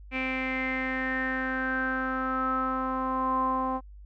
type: tone with low-pass filter sweep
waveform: sawtooth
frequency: 260.5 Hz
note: C4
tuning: 7 cents flat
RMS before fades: -29 dBFS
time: 0.11-3.81 s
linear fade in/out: 50 ms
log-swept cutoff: 2400 to 940 Hz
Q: 10
effects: added 50 Hz sine -44 dBFS peak until 4.05 s